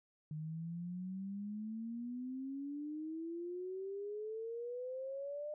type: exponential sweep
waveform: sine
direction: up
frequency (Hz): 151.7 to 605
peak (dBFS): -40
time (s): 0.31-5.54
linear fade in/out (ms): 2
effects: none